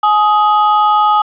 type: ring-modulated tone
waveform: triangle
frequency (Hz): 1048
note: C6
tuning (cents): +2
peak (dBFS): -3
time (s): 0.03-1.22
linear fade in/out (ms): 5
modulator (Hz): 204
effects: resampled to 8000 Hz + 7-bit